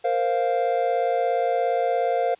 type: chord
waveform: triangle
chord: Bb suspended second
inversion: none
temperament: equal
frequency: 466.2 / 523.3 / 698.5 Hz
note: Bb4 / C5 / F5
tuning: 0 / 0 / 0 cents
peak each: -24 / -23 / -21 dBFS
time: 0.04-2.35 s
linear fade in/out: 10 ms
effects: white hiss -56 dBFS RMS until 2.39 s + resampled to 8000 Hz